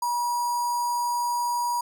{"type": "tone with notch filter", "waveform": "square", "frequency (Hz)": 962, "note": "B5", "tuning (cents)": -46, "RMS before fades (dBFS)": -26, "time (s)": [0.02, 1.81], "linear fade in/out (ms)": 5, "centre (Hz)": 2900, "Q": 1, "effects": []}